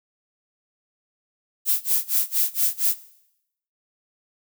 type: noise with tremolo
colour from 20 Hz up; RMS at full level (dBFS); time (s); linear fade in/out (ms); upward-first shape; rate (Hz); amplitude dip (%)
violet; -19; 1.65-2.96; 50; sine; 4.3; 100
effects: noise-tail reverb RT60 0.8 s tail -18 dB re dry